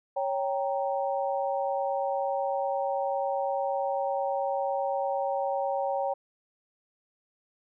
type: chord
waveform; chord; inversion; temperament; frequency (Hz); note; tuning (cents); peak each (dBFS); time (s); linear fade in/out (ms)
sine; G diminished; second; equal; 554.4 / 784 / 932.3; Db5 / G5 / Bb5; 0 / 0 / 0; -29 / -30 / -35; 0.16-6.14; 10
effects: none